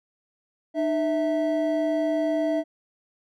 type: tone pair together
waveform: triangle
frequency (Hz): 304.7 / 653.5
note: D#4 / E5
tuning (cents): -36 / -15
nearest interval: octave + minor second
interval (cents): 1321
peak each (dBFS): -23 / -22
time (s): 0.74-2.64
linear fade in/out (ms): 50
effects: none